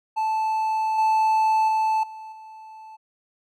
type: tone with level steps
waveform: triangle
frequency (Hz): 876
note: A5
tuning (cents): -8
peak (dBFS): -19 / -15 / -17 / -34 / -38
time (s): 0.16-2.97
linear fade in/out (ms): 20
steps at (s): 0.98 / 1.68 / 2.03 / 2.32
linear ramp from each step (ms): 5
effects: none